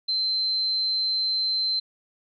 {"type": "tone", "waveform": "sine", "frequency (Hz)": 4100, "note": "C8", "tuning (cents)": -36, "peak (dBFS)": -22, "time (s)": [0.08, 1.8], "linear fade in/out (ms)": 10, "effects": []}